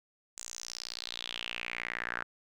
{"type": "tone with band-pass filter sweep", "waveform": "sawtooth", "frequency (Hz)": 59.1, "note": "A#1", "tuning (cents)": 24, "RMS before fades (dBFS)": -40, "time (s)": [0.37, 2.23], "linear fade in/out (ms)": 5, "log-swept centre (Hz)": [7400, 1500], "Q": 4.8, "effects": []}